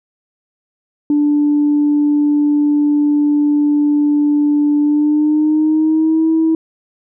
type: tone with pitch glide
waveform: sine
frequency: 293.7 to 322.1 Hz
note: D4 to E4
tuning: 0 to -40 cents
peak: -9 dBFS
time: 1.1-6.55 s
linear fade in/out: 2 ms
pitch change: +160 cents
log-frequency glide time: 4.8-6.28 s
effects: tanh soft clip ceiling -6 dBFS